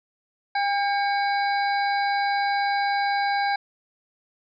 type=harmonic tone with a mistuned harmonic; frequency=804 Hz; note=G5; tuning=44 cents sharp; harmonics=1 / 2 / 3 / 5 / 6; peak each=-22 / -28 / -32 / -36 / -38 dBFS; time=0.55-3.56 s; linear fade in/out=5 ms; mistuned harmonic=3; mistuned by=-130 cents; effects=none